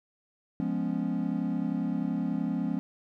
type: chord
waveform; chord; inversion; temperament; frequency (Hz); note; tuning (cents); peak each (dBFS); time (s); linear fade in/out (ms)
triangle; C# dominant seventh; first; equal; 174.61 / 207.7 / 246.9 / 277.2; E#3 / G#3 / B3 / C#4; 0 / 0 / 0 / 0; -31; 0.6-2.79; 0
effects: none